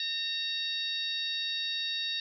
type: harmonic tone with a mistuned harmonic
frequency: 913 Hz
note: A#5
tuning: 36 cents flat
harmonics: 2 / 3 / 4 / 5 / 6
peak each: -41 / -41 / -32 / -38 / -46 dBFS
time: 0-2.2 s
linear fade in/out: 2 ms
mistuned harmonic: 4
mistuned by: +52 cents
effects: none